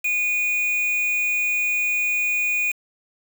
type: tone with quantisation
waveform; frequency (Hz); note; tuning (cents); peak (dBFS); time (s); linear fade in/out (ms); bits
triangle; 2460; D#7; -20; -18; 0.04-2.72; 10; 5
effects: none